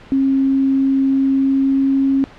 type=tone with pitch glide; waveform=sine; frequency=269.7 to 271.3 Hz; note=C#4 to C#4; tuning=-47 to -37 cents; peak=-12 dBFS; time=0.12-2.24 s; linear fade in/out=0 ms; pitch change=+10 cents; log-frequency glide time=1.27-1.88 s; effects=pink hiss -41 dBFS RMS until 2.38 s + low-pass 3000 Hz 12 dB/octave